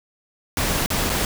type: noise with dropouts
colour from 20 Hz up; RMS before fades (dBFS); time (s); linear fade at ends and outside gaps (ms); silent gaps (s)
pink; -22; 0.57-1.25; 1; 0.861-0.903 / 1.095-1.099
effects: none